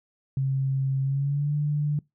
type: tone with pitch glide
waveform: sine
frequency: 134.7 to 147.74 Hz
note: C#3 to D3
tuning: -49 to +11 cents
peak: -22 dBFS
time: 0.37-1.99 s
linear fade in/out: 2 ms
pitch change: +160 cents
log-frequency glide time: 1.02-1.54 s
effects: noise-tail reverb RT60 0.2 s tail -24 dB re dry